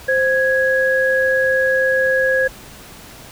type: tone pair together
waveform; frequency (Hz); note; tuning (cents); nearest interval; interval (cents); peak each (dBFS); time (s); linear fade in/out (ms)
sine; 523.3 / 1661.4; C5 / G#6; 0 / 0; octave + minor sixth; 2000; -16; 0.08-2.48; 10
effects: pink hiss -39 dBFS RMS until 3.31 s